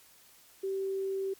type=tone; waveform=sine; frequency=386.9 Hz; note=G4; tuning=23 cents flat; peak=-30 dBFS; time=0.63-1.34 s; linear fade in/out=10 ms; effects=white hiss -59 dBFS RMS until 1.39 s + MP3 96 kbps